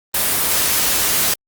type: noise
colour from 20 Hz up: white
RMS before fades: -17 dBFS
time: 0.14-1.34 s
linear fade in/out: 5 ms
effects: Opus 24 kbps